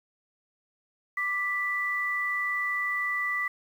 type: tone pair together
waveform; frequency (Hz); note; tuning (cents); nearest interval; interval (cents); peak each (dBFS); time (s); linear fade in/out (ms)
sine; 1174.6 / 1975.5; D6 / B6; 0 / 0; major sixth; 900; -33 / -27; 1.17-3.48; 5
effects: 9-bit